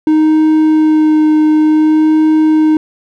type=tone with vibrato; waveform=triangle; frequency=310 Hz; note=D#4; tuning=6 cents flat; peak=-4 dBFS; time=0.07-2.77 s; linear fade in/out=2 ms; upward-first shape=sine; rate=0.56 Hz; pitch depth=12 cents each way; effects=none